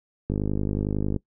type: click train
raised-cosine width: 3 ms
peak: -13 dBFS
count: 45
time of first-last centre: 0.3-1.163 s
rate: 51 Hz
effects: noise-tail reverb RT60 0.1 s tail -21 dB re dry